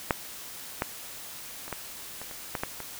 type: clicks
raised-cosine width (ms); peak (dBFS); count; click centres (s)
0.5; -7 / -11 / -25 / -17 / -24 / -27 / -14 / -13 / -21; 9; 0.108 / 0.821 / 1.68 / 1.727 / 2.216 / 2.312 / 2.552 / 2.635 / 2.803
effects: white hiss -42 dBFS RMS until 2.99 s